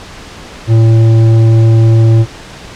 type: tone with tanh clipping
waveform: sine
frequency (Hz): 112.9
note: A2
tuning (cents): +45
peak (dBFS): -5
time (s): 0.67-2.26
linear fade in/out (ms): 50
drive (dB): 10
effects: pink hiss -30 dBFS RMS until 2.75 s + low-pass 6000 Hz 12 dB/octave